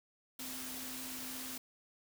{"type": "tone in noise", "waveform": "sine", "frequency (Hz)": 257.9, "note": "C4", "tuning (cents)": -25, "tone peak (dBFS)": -49, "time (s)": [0.39, 1.58], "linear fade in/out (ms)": 5, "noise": "white", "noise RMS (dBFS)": -44, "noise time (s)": [0.39, 1.58], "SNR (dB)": -8, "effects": []}